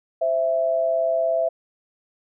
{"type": "tone pair together", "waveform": "sine", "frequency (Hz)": [523.3, 660.3], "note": ["C5", "E5"], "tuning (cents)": [0, 3], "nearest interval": "major third", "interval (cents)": 403, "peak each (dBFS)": [-26, -19], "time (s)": [0.21, 1.49], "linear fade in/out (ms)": 10, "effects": []}